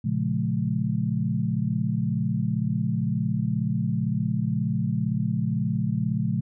sine chord, Bb minor seventh, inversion none, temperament equal with one note detuned, 116.54 / 138.59 / 174.61 / 211.8 Hz, Bb2 / Db3 / F3 / Ab3, 0 / 0 / 0 / +34 cents, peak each -28 dBFS, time 0.04-6.41 s, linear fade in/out 10 ms, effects none

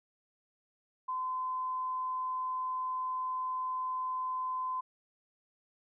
sine tone, 1025 Hz, C6, 36 cents flat, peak -32 dBFS, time 1.08-4.81 s, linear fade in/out 10 ms, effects none

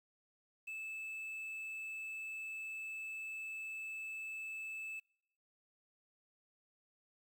triangle tone with quantisation, 2621 Hz, E7, 11 cents flat, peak -40 dBFS, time 0.67-5 s, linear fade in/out 10 ms, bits 11, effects noise-tail reverb RT60 0.8 s tail -25 dB re dry

